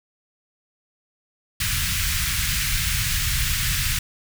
pink band-stop noise, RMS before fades -23 dBFS, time 1.6-3.99 s, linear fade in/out 5 ms, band 140 to 1600 Hz, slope 24 dB/octave, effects none

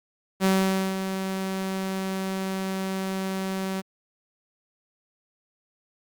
sawtooth tone with ADSR envelope, 190.8 Hz, G3, 47 cents flat, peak -14 dBFS, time 0.4-3.82 s, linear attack 46 ms, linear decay 500 ms, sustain -9 dB, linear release 28 ms, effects Opus 48 kbps

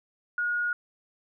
sine tone, 1441 Hz, F#6, 46 cents flat, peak -25 dBFS, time 0.38-0.73 s, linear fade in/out 2 ms, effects none

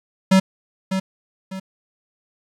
square tone with echo, 190.1 Hz, F#3, 47 cents sharp, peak -11 dBFS, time 0.31-0.4 s, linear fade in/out 10 ms, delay 600 ms, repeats 2, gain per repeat -9 dB, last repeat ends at 1.6 s, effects low-pass 9000 Hz 12 dB/octave + 8-bit

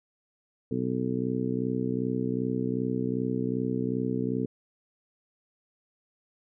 harmonic tone, 62.6 Hz, B1, 24 cents sharp, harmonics 2 / 3 / 4 / 5 / 6 / 7, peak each -34 / -33 / -30 / -36 / -37 / -34 dBFS, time 0.71-4.46 s, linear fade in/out 5 ms, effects none

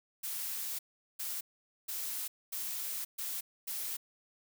blue noise bursts at uneven times, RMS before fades -38 dBFS, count 6, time 0.23-0.79 / 1.19-1.41 / 1.88-2.28 / 2.52-3.05 / 3.18-3.41 / 3.67-3.97 s, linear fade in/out 10 ms, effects none

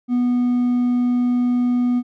triangle tone with hard clipping, 245.5 Hz, B3, 10 cents flat, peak -16 dBFS, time 0.08-2.03 s, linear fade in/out 50 ms, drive 5 dB, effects none

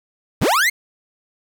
40% pulse linear sweep, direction up, 42.78 to 2191 Hz, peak -13 dBFS, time 0.41-0.7 s, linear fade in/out 10 ms, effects 7-bit

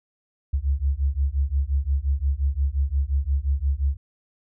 sine beating tone pair, 66.6 / 72.3 Hz, C2 / D2, +31 / -27 cents, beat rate 5.7 Hz, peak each -23 dBFS, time 0.53-3.97 s, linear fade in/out 10 ms, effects none

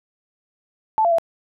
sine tone with pitch steps, 875 / 684 / 667 Hz, A5 / F5 / E5, -10 / -36 / +20 cents, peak -14 dBFS, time 0.98-1.184 s, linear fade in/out 0 ms, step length 68 ms, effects none

